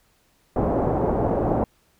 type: low-pass noise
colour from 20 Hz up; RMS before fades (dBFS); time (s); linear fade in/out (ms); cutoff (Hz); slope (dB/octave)
white; -22; 0.56-1.64; 2; 730; 24
effects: pink hiss -63 dBFS RMS until 1.99 s